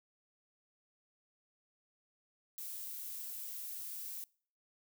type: noise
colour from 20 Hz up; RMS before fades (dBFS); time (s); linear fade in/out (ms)
violet; -44; 2.58-4.24; 0
effects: noise-tail reverb RT60 0.5 s tail -25 dB re dry